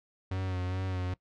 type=tone with vibrato; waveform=45% pulse; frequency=92.5 Hz; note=F#2; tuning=in tune; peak=-31 dBFS; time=0.31-1.14 s; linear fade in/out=5 ms; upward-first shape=sine; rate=2.4 Hz; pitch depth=35 cents each way; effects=noise-tail reverb RT60 0.1 s tail -20 dB re dry + low-pass 4000 Hz 12 dB/octave